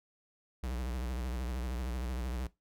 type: tone with vibrato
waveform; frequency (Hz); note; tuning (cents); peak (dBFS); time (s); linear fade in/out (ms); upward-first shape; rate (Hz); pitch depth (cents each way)
square; 61.74; B1; 0; -35; 0.63-2.47; 5; sine; 13; 120
effects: noise-tail reverb RT60 0.2 s tail -19 dB re dry

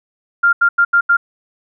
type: tone bursts at uneven times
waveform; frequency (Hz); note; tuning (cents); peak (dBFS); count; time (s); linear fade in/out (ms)
sine; 1396.9; F6; 0; -8; 5; 0.43-0.53 / 0.61-0.69 / 0.78-0.85 / 0.93-1.01 / 1.09-1.17; 10
effects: none

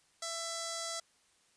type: tone with notch filter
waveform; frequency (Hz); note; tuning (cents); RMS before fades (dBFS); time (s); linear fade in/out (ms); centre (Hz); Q
5% pulse; 666; E5; +18; -39; 0.22-1; 5; 2600; 1.5
effects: white hiss -69 dBFS RMS until 1.56 s + resampled to 22050 Hz

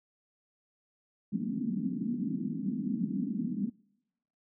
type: band-pass noise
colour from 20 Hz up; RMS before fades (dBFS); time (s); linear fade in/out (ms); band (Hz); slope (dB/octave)
pink; -33; 1.32-3.7; 10; 180 to 270; 48
effects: noise-tail reverb RT60 0.9 s tail -26 dB re dry

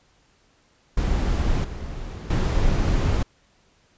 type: noise with level steps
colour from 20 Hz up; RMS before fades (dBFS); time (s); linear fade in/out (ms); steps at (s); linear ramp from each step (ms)
brown; -22 / -32 / -20; 0.97-3.23; 5; 1.64 / 2.3; 5
effects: pink hiss -61 dBFS RMS until 3.97 s + resampled to 16000 Hz

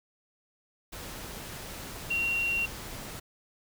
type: tone in noise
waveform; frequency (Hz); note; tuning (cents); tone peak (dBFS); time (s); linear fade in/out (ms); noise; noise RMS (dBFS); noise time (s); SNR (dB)
sine; 2750; F7; -27; -26; 2.1-2.66; 10; pink; -41; 0.92-3.2; +12
effects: none

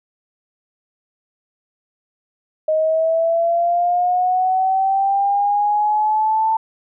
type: linear sweep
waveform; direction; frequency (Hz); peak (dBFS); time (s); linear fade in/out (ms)
sine; up; 622.3 to 890; -14; 2.68-6.57; 5
effects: none

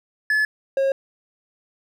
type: tone pair in turn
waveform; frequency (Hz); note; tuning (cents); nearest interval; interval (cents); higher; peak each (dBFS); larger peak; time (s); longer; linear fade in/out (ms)
triangle; 1720 / 541.8; A6 / C#5; -40 / -40; octave + minor sixth; 2000; first; -15; neither; 0.3-0.45 / 0.77-0.92; neither; 2
effects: none

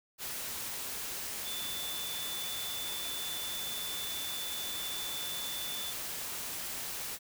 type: tone in noise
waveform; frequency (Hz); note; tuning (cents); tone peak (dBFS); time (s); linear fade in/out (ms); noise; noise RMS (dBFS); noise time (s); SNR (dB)
sine; 3504; A7; -8; -39; 1.43-5.94; 50; white; -39; 0.18-7.19; -3
effects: none

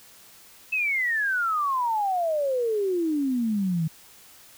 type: exponential sweep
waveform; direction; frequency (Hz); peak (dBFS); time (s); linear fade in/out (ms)
sine; down; 2637 to 155.56; -22; 0.72-3.88; 10
effects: white hiss -51 dBFS RMS until 4.57 s

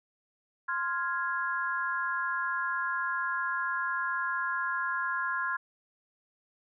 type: chord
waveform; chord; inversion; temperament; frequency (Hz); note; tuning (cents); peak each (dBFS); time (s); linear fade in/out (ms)
sine; F minor; second; equal; 1046.5 / 1396.9 / 1661.2; C6 / F6 / Ab6; 0 / 0 / 0; -33; 0.68-5.57; 10
effects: none

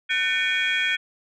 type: tone cluster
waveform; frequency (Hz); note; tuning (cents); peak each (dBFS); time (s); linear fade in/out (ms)
sine; 1507 / 1797 / 2253 / 2439 / 3296; F#6 / A6 / C#7 / D#7 / G#7; +31 / +36 / +28 / -35 / -14; -26; 0.09-0.97; 20
effects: tanh soft clip ceiling -14 dBFS

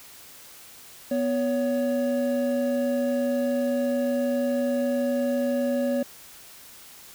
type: tone pair together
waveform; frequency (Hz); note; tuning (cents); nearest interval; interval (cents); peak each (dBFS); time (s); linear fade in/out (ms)
triangle; 246.9 / 561; B3 / C#5; 0 / +21; octave + major second; 1421; -23; 1.11-6.03; 5
effects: white hiss -47 dBFS RMS until 7.14 s

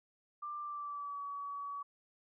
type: tone with pitch glide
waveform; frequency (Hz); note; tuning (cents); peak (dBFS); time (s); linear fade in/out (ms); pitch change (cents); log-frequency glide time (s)
sine; 1185 to 1135.4; D6 to C#6; +15 to +41; -39; 0.42-1.83; 10; -74; 0.6-1.22
effects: none

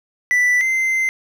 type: tone pair in turn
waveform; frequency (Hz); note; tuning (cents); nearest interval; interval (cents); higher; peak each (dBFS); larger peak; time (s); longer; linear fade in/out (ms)
triangle; 1977 / 2074; B6 / C7; +1 / -16; minor second; 83; second; -11 / -14; first; 0.31-0.61 / 0.61-1.09; second; 0
effects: none

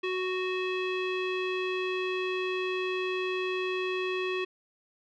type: tone with low-pass filter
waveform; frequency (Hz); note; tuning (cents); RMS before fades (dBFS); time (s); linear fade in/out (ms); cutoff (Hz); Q
square; 370; F#4; 0; -31; 0.03-4.45; 10; 2900; 4.3
effects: none

